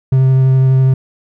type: tone with vibrato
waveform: triangle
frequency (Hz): 131.7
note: C3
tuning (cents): +12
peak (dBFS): -5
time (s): 0.12-0.94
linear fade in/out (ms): 5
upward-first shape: sine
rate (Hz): 12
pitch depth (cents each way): 10
effects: none